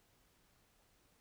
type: silence
effects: pink hiss -72 dBFS RMS until 1.2 s